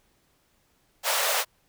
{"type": "high-pass noise", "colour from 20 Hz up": "pink", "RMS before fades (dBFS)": -25, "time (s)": [1.03, 1.45], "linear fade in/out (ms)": 50, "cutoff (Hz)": 510, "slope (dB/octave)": 48, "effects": ["pink hiss -67 dBFS RMS until 1.68 s"]}